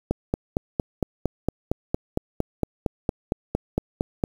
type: click train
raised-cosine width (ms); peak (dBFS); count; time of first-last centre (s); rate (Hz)
2; -8; 19; 0.11-4.238; 4.36
effects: 7-bit